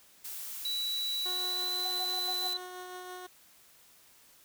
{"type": "noise", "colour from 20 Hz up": "blue", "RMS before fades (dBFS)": -41, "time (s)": [0.24, 2.54], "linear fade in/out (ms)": 10}
{"type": "tone with pitch glide", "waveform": "sine", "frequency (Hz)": [3928, 3997], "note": ["B7", "B7"], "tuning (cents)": [-10, 20], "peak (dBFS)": -31, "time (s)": [0.65, 2.57], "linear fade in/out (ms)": 2, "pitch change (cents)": 30, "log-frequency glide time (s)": [1.29, 1.76]}
{"type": "tone with tremolo", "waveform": "15% pulse", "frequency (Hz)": 364.1, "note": "F#4", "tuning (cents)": -28, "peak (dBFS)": -34, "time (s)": [1.25, 3.27], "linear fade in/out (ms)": 10, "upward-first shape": "triangle", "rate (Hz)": 6, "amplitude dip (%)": 30}
{"type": "tone bursts", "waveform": "sine", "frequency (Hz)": 741, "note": "F#5", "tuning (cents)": 2, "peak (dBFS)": -38, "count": 5, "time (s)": [1.85, 2.477], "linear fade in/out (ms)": 5, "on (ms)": 59, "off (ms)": 83}
{"effects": ["white hiss -60 dBFS RMS until 4.44 s"]}